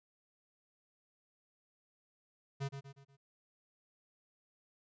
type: tone with echo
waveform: square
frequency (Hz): 138.2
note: C#3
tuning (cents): -5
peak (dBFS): -36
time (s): 2.6-2.69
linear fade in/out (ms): 20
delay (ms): 120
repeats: 4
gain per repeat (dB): -7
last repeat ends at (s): 3.17
effects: resampled to 16000 Hz